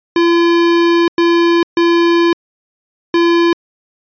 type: tone bursts at uneven times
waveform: square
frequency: 340.3 Hz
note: F4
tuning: 45 cents flat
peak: -9 dBFS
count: 4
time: 0.16-1.08 / 1.18-1.63 / 1.77-2.33 / 3.14-3.53 s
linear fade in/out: 2 ms
effects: resampled to 11025 Hz